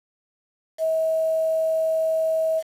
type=tone with quantisation; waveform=sine; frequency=642 Hz; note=E5; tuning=46 cents flat; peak=-19 dBFS; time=0.78-2.63 s; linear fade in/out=50 ms; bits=7; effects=resampled to 32000 Hz